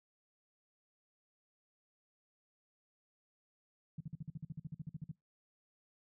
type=tone bursts; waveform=sine; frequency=155 Hz; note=D#3; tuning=6 cents flat; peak=-39 dBFS; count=16; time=3.98-5.116 s; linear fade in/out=5 ms; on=26 ms; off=48 ms; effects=noise-tail reverb RT60 0.2 s tail -24 dB re dry